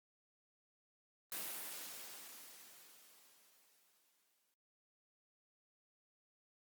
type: noise with exponential decay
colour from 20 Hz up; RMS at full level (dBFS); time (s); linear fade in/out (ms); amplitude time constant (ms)
white; -42; 1.32-4.54; 1; 700
effects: high-pass 200 Hz 12 dB/octave + Opus 32 kbps